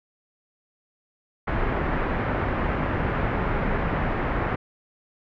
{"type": "low-pass noise", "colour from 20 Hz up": "pink", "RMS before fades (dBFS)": -25, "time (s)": [1.47, 4.56], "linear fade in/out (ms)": 10, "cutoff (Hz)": 2000, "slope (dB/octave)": 24, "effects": []}